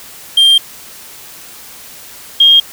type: tone pair in turn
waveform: triangle / sine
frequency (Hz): 3186 / 3230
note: G7 / G#7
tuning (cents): +27 / -49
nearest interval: unison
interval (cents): 24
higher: second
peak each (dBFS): -3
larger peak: neither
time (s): 0.37-0.58 / 2.4-2.6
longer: first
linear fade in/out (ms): 5
effects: white hiss -34 dBFS RMS until 2.72 s